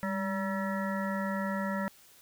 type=harmonic tone with a mistuned harmonic; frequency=191.5 Hz; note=G3; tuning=40 cents flat; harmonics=1 / 3 / 5 / 7 / 9 / 10; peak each=-32 / -37 / -39 / -40 / -42 / -42 dBFS; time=0.03-1.88 s; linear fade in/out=0 ms; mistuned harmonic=1; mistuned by=+65 cents; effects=white hiss -58 dBFS RMS until 2.21 s